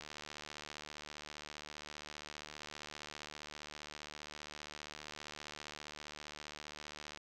click train, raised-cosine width 0.2 ms, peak -29 dBFS, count 539, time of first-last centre 0.01-7.174 s, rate 75.1 Hz, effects none

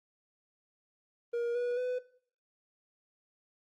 triangle tone with pitch steps, 473.1 / 486.4 / 500.1 Hz, A#4 / B4 / B4, +26 / -26 / +22 cents, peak -28 dBFS, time 1.33-1.99 s, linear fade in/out 10 ms, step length 220 ms, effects noise-tail reverb RT60 0.5 s tail -17 dB re dry + Opus 24 kbps

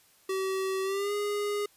square tone with pitch glide, 382 to 411.8 Hz, G4 to G#4, -45 to -15 cents, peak -29 dBFS, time 0.29-1.66 s, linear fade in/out 5 ms, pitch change +130 cents, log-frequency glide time 0.83-1.13 s, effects white hiss -62 dBFS RMS until 1.76 s + resampled to 32000 Hz

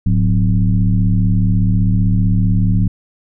sine tone with frequency modulation, 104.7 Hz, G#2, 15 cents sharp, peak -10 dBFS, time 0.06-2.88 s, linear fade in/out 5 ms, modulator 75.1 Hz, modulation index 1.2, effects none

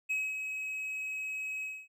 triangle tone with ADSR envelope, 2553 Hz, D#7, 44 cents sharp, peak -27 dBFS, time 0.09-1.88 s, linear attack 18 ms, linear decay 230 ms, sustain -6 dB, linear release 250 ms, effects none

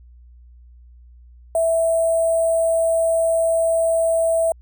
sine tone with sample-and-hold, 659.3 Hz, E5, in tune, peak -15 dBFS, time 1.55-4.52 s, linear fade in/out 2 ms, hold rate 8820 Hz, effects added 60 Hz sine -43 dBFS peak until 4.61 s

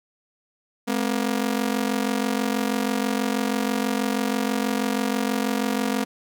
sawtooth ring-modulated tone, 236.8 Hz, A#3, 27 cents sharp, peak -15 dBFS, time 0.87-6.05 s, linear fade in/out 20 ms, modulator 23.1 Hz, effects none

